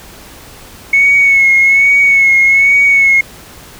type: tone with vibrato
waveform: sine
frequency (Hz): 2200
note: C#7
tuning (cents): -14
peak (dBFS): -4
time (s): 0.93-3.21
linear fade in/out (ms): 5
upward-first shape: sine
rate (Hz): 1.2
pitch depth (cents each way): 37
effects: tanh soft clip ceiling 0 dBFS + pink hiss -35 dBFS RMS until 3.79 s